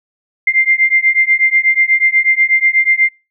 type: beating tone pair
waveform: sine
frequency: 2093 / 2101.2 Hz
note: C7 / C7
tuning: 0 / +7 cents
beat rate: 8.2 Hz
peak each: -12 dBFS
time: 0.47-3.09 s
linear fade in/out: 5 ms
effects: noise-tail reverb RT60 0.3 s tail -26 dB re dry